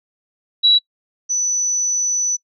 sine tone pair in turn, 3909 / 5971 Hz, B7 / F#8, -19 / +15 cents, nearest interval perfect fifth, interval 734 cents, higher second, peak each -9 / -16 dBFS, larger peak first, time 0.63-0.79 / 1.29-2.37 s, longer second, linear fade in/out 20 ms, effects noise-tail reverb RT60 0.1 s tail -22 dB re dry

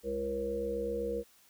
harmonic tone with a mistuned harmonic, 67.7 Hz, C#2, 40 cents flat, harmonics 1 / 3 / 5 / 7 / 8, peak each -44 / -42 / -42 / -33 / -41 dBFS, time 0.03-1.24 s, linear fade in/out 50 ms, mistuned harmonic 3, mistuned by +23 cents, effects white hiss -63 dBFS RMS until 1.49 s

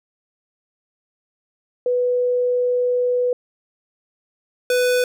sine / square tone pair in turn, 493.9 / 497 Hz, B4 / B4, 0 / +11 cents, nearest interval unison, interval 11 cents, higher second, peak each -16 dBFS, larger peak neither, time 1.86-3.33 / 4.7-5.04 s, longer first, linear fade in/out 2 ms, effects none

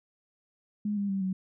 sine tone with pitch steps, 208.2 / 201.2 / 194.48 / 187.97 Hz, G#3 / G3 / G3 / F#3, +5 / +45 / -13 / +28 cents, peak -27 dBFS, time 0.85-1.33 s, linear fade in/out 5 ms, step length 120 ms, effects none

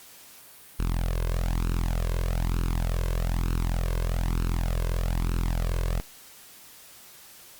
sawtooth tone with flanger, 42.52 Hz, F1, 46 cents flat, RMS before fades -26 dBFS, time 0.79-6 s, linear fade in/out 0 ms, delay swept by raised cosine 0.73 to 1.93 ms, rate 1.1 Hz, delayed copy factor +0.75, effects white hiss -49 dBFS RMS until 7.59 s + Opus 48 kbps

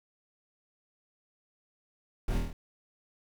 brown noise with echo, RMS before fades -29 dBFS, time 2.28-2.38 s, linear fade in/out 2 ms, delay 25 ms, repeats 6, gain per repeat -2 dB, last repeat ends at 2.53 s, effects none

